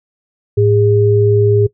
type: tone pair together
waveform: sine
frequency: 108.1 / 407.4 Hz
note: A2 / G#4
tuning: -30 / -33 cents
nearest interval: octave + major seventh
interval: 2297 cents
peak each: -11 dBFS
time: 0.57-1.67 s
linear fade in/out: 10 ms
effects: noise-tail reverb RT60 0.1 s tail -19 dB re dry